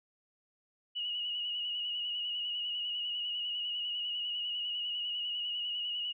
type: tone with vibrato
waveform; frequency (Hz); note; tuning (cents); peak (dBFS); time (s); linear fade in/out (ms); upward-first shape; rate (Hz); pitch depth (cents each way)
sine; 2906; F#7; -32; -33; 0.95-6.13; 20; square; 10; 28
effects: none